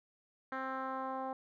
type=tone with low-pass filter sweep; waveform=10% pulse; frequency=263.6 Hz; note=C4; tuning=13 cents sharp; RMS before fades=-39 dBFS; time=0.52-1.33 s; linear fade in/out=2 ms; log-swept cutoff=1700 to 840 Hz; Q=2; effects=none